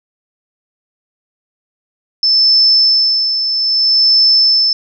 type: tone with tremolo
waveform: sine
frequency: 5274 Hz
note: E8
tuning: in tune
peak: -6 dBFS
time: 2.23-4.73 s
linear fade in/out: 2 ms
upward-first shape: sine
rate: 0.62 Hz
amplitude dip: 55%
effects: none